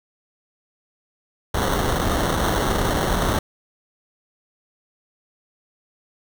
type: noise with sample-and-hold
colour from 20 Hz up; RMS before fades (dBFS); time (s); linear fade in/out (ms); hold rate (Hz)
pink; -21; 1.54-3.39; 5; 2450
effects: none